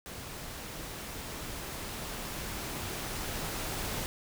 pink noise with level ramp, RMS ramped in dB -43 to -35 dBFS, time 0.06-4.06 s, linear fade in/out 0 ms, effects none

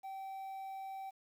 triangle tone with quantisation, 773 Hz, G5, 24 cents flat, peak -40 dBFS, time 0.03-1.11 s, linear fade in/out 20 ms, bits 11, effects none

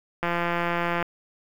click train, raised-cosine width 0.5 ms, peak -11 dBFS, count 138, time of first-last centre 0.23-1.027 s, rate 172 Hz, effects 7-bit

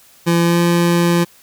25% pulse tone with pitch glide, 170 to 172.07 Hz, F3 to F3, -46 to -25 cents, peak -8 dBFS, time 0.26-1.25 s, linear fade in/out 20 ms, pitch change +21 cents, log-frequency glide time 0.43-0.59 s, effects white hiss -48 dBFS RMS until 1.42 s

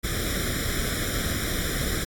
pink noise with comb filter, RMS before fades -27 dBFS, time 0.03-2.05 s, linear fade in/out 20 ms, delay 0.55 ms, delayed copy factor +0.9, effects AAC 64 kbps

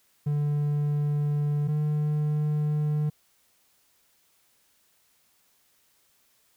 triangle tone pair in turn, 146.83 / 150.26 Hz, D3 / D3, 0 / +40 cents, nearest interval unison, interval 40 cents, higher second, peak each -21 dBFS, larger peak neither, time 0.26-1.68 / 1.68-3.1 s, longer neither, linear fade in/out 10 ms, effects white hiss -66 dBFS RMS until 6.56 s

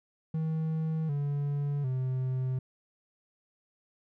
triangle tone with pitch steps, 159.2 / 143.48 / 129.31 Hz, D#3 / D3 / C3, +40 / -40 / -20 cents, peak -26 dBFS, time 0.34-2.59 s, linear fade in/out 5 ms, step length 750 ms, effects none

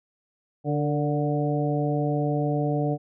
harmonic tone with a mistuned harmonic, 146.6 Hz, D3, 3 cents flat, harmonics 1 / 2 / 3 / 4 / 5, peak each -25 / -28 / -30 / -31 / -32 dBFS, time 0.64-2.98 s, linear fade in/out 50 ms, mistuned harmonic 3, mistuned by +41 cents, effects none

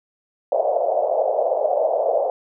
pink band-pass noise, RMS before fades -20 dBFS, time 0.52-2.3 s, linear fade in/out 2 ms, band 530 to 690 Hz, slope 48 dB/octave, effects none

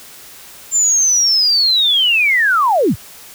sine linear sweep, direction down, 7310 to 60 Hz, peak -10 dBFS, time 0.71-2.96 s, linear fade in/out 50 ms, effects white hiss -38 dBFS RMS until 3.34 s

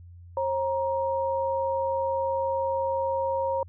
sine tone pair together, 538.1 / 941 Hz, C5 / A#5, +48 / +16 cents, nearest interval minor seventh, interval 968 cents, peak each -26 / -28 dBFS, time 0.37-3.63 s, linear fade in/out 2 ms, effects added 87 Hz sine -44 dBFS peak until 3.68 s

